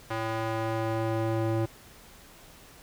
square tone with band-pass filter sweep, 112.1 Hz, A2, 33 cents sharp, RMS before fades -29 dBFS, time 0.1-1.66 s, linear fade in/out 10 ms, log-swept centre 1100 to 370 Hz, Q 0.75, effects pink hiss -52 dBFS RMS until 2.82 s

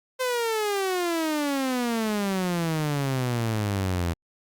sawtooth exponential sweep, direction down, 519 to 82.9 Hz, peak -20 dBFS, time 0.19-4.14 s, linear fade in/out 20 ms, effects Opus 48 kbps

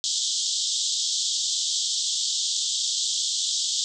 pink band-pass noise, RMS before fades -26 dBFS, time 0.04-3.84 s, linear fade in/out 0 ms, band 3200 to 7900 Hz, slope 96 dB/octave, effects none

